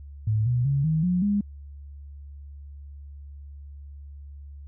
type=tone with pitch steps; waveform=sine; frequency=108 / 122.63 / 139.25 / 158.12 / 179.55 / 203.9 Hz; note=A2 / B2 / C#3 / D#3 / F3 / G#3; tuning=-32 / -12 / +8 / +28 / +48 / -32 cents; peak=-20 dBFS; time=0.27-1.41 s; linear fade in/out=5 ms; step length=190 ms; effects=added 71 Hz sine -39 dBFS peak until 4.67 s

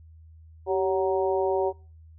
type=harmonic tone with a mistuned harmonic; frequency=187 Hz; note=F#3; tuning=19 cents sharp; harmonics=2 / 3 / 4 / 5; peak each=-24 / -28 / -30 / -32 dBFS; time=0.66-1.73 s; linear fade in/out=50 ms; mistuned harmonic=2; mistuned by=+55 cents; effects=noise-tail reverb RT60 0.4 s tail -24 dB re dry + added 80 Hz sine -47 dBFS peak until 2.18 s

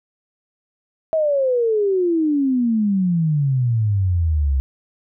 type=exponential sweep; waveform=sine; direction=down; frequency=650 to 65.41 Hz; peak=-15 dBFS; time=1.13-4.6 s; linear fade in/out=0 ms; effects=none

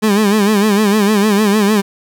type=tone with vibrato; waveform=30% pulse; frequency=207.7 Hz; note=G#3; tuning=in tune; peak=-7 dBFS; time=0.02-1.82 s; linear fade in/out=20 ms; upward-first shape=sine; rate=6.6 Hz; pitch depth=95 cents each way; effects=none

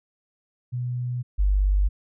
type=tone pair in turn; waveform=sine; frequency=123.47 / 49 Hz; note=B2 / G1; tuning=0 / 0 cents; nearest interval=octave + major third; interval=1600 cents; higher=first; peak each=-25 / -17 dBFS; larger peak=second; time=0.72-1.23 / 1.38-1.89 s; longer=neither; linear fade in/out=20 ms; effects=none

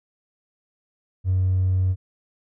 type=tone with hard clipping; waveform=sine; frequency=93 Hz; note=F#2; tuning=9 cents sharp; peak=-18 dBFS; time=1.24-1.96 s; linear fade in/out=50 ms; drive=1 dB; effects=none

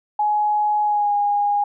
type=tone with pitch glide; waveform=sine; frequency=840 to 819.4 Hz; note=G#5 to G#5; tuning=+19 to -24 cents; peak=-16 dBFS; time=0.19-1.64 s; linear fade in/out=5 ms; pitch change=-43 cents; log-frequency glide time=0.83-1.14 s; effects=none

